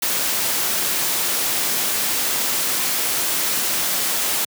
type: noise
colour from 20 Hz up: white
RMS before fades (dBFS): -21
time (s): 0.02-4.45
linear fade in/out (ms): 5
effects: high-pass 150 Hz 12 dB/octave